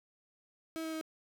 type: tone with pitch steps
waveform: 35% pulse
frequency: 323 / 320 / 317.1 Hz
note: E4 / D#4 / D#4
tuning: -35 / +49 / +33 cents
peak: -35 dBFS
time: 0.76-1.012 s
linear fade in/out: 0 ms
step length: 84 ms
effects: none